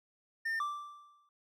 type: tone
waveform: triangle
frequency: 1808 Hz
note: A6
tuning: 47 cents sharp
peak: -30 dBFS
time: 0.45-0.6 s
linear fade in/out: 10 ms
type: tone with exponential decay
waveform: triangle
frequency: 1173 Hz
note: D6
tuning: 2 cents flat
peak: -28 dBFS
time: 0.6-1.29 s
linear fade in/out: 2 ms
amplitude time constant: 150 ms
effects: none